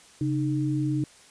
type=tone pair together; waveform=sine; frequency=136 / 305.3 Hz; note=C#3 / D#4; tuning=-33 / -33 cents; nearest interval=octave + major second; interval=1400 cents; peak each=-26 dBFS; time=0.21-1.04 s; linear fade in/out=2 ms; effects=white hiss -53 dBFS RMS until 1.3 s + resampled to 22050 Hz